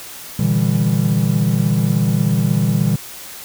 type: chord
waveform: triangle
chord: E half-diminished seventh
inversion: second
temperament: just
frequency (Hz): 118.67 / 148.33 / 164.81 / 197.78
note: Bb2 / D3 / E3 / G3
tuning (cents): +31 / +18 / 0 / +16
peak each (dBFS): -17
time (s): 0.39-2.96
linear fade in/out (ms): 5
effects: white hiss -34 dBFS RMS until 3.44 s